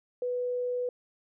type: tone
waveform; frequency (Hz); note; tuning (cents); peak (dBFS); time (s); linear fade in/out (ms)
sine; 493.9; B4; 0; -28; 0.22-0.89; 2
effects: none